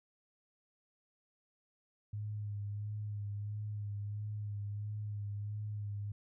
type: tone with vibrato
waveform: sine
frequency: 103.83 Hz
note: G#2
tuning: in tune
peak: -37 dBFS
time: 2.13-6.12 s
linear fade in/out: 5 ms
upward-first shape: sine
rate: 1.5 Hz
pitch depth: 30 cents each way
effects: none